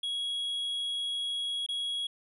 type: tone with dropouts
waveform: triangle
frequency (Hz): 3322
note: G#7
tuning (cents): 0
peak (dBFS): -29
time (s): 0.03-2.07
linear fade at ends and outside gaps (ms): 5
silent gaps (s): 1.664-1.687
effects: resampled to 32000 Hz